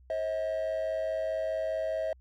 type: tone pair together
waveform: triangle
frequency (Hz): 535.2 / 640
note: C5 / D#5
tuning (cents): +39 / +49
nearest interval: minor third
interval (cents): 310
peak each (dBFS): -32 / -27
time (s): 0.1-2.13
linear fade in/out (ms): 2
effects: tanh soft clip ceiling -23 dBFS + added 63 Hz sine -54 dBFS peak until 2.2 s